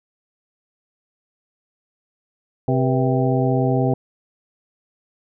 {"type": "harmonic tone with a mistuned harmonic", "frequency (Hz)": 130.81, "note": "C3", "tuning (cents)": 0, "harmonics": [1, 2, 3, 4, 5, 6], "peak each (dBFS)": [-19, -22, -24, -25, -26, -27], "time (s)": [2.68, 3.94], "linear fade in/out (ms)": 2, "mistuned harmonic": 4, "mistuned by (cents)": -120, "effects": []}